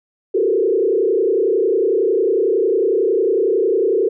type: tone with frequency modulation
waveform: sine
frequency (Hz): 415.3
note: G#4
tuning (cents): 0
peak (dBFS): -13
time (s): 0.34-4.09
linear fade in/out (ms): 10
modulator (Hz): 31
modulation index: 1.9
effects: none